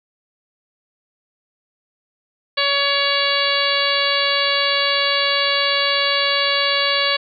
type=harmonic tone; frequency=563 Hz; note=C#5; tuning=27 cents sharp; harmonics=1 / 2 / 3 / 4 / 5 / 6 / 7 / 8; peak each=-24 / -24 / -24 / -24 / -24 / -24 / -24 / -24 dBFS; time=2.57-7.17 s; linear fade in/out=10 ms; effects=none